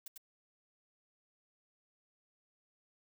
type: noise with echo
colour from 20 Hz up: blue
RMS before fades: -45 dBFS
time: 0.06-0.08 s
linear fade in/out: 5 ms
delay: 98 ms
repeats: 1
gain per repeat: -3 dB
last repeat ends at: 0.178 s
effects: none